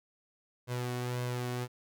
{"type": "tone with flanger", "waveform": "sawtooth", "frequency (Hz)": 123.47, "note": "B2", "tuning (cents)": 0, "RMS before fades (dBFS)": -35, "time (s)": [0.67, 1.68], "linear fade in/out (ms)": 50, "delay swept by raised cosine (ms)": [1.9, 2.74], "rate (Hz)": 1.8, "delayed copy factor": 0.5, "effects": []}